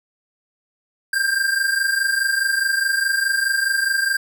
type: tone pair together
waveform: square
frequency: 1575.2 / 1600 Hz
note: G6 / G6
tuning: +8 / +35 cents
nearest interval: unison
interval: 27 cents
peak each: -23 / -20 dBFS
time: 1.13-4.17 s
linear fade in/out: 5 ms
effects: none